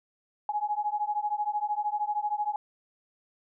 sine beating tone pair, 830.6 / 843.6 Hz, G#5 / G#5, 0 / +27 cents, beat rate 13 Hz, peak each -30 dBFS, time 0.49-2.56 s, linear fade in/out 2 ms, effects none

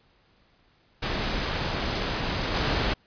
pink noise with level steps, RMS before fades -28 / -25 dBFS, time 1.02-2.94 s, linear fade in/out 10 ms, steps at 2.54 s, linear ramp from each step 5 ms, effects pink hiss -63 dBFS RMS until 3.06 s + resampled to 11025 Hz

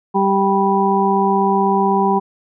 harmonic tone, 196 Hz, G3, in tune, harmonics 1 / 2 / 4 / 5, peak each -18 / -18 / -18 / -18 dBFS, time 0.14-2.2 s, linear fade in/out 20 ms, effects none

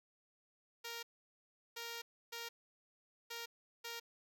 5% pulse tone bursts at uneven times, 466.2 Hz, A#4, in tune, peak -32 dBFS, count 5, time 0.84-1.03 / 1.76-2.02 / 2.32-2.49 / 3.3-3.46 / 3.84-4 s, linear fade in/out 10 ms, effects none

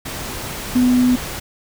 sine tone in noise, 249.6 Hz, B3, 19 cents sharp, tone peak -11 dBFS, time 0.75-1.16 s, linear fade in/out 10 ms, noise pink, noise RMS -28 dBFS, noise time 0.05-1.4 s, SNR +14 dB, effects none

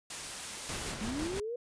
white noise, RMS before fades -40 dBFS, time 0.1-0.92 s, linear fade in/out 5 ms
pink noise with tremolo, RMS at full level -38 dBFS, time 0.69-1.4 s, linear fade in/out 2 ms, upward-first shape square, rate 6 Hz, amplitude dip 25%
sine linear sweep, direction up, 201.2 to 493.9 Hz, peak -34 dBFS, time 1.01-1.56 s, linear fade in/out 5 ms
effects resampled to 22050 Hz

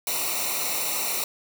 white noise with comb filter, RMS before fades -27 dBFS, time 0.07-1.24 s, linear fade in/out 2 ms, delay 0.61 ms, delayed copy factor -0.8, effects none

